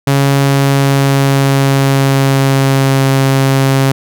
sawtooth tone with pitch glide, 138.59 to 135.27 Hz, C#3 to C#3, 0 to -42 cents, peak -4 dBFS, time 0.07-3.92 s, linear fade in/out 5 ms, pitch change -42 cents, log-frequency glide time 0.42-3.06 s, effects none

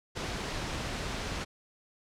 pink noise, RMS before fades -35 dBFS, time 0.15-1.45 s, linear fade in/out 20 ms, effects low-pass 6000 Hz 12 dB/octave

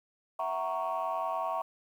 sine chord, F# dominant seventh, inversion third, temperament equal with one note detuned, 659.3 / 749.5 / 932.3 / 1108.7 Hz, E5 / F#5 / A#5 / C#6, 0 / +22 / 0 / 0 cents, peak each -34 / -35 / -35 / -34 dBFS, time 0.39-1.62 s, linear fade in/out 5 ms, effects tanh soft clip ceiling -24 dBFS + 10-bit

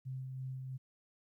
sine tone with tremolo, 130.81 Hz, C3, in tune, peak -38 dBFS, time 0.05-0.78 s, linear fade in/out 20 ms, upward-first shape sine, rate 3 Hz, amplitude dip 30%, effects 13-bit

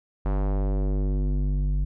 square tone with low-pass filter sweep, 49 Hz, G1, in tune, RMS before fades -24 dBFS, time 0.25-1.85 s, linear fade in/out 10 ms, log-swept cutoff 1100 to 130 Hz, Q 1.1, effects none

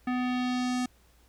square tone with low-pass filter sweep, 250 Hz, B3, 21 cents sharp, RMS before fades -29 dBFS, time 0.07-0.86 s, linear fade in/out 5 ms, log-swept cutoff 2000 to 8300 Hz, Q 1.4, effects added 60 Hz sine -60 dBFS peak until 1.28 s + pink hiss -64 dBFS RMS until 1.28 s

